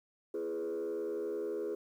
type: tone with frequency modulation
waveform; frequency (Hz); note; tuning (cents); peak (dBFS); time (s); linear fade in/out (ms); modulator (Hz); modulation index
sine; 416.6; G#4; +5; -32; 0.34-1.75; 5; 78.1; 1
effects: tanh soft clip ceiling -32 dBFS + 11-bit